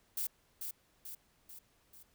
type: noise with echo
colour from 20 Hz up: violet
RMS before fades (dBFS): -36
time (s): 0.17-0.27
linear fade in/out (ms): 5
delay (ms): 440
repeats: 4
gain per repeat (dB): -5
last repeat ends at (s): 2.03
effects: pink hiss -71 dBFS RMS until 2.14 s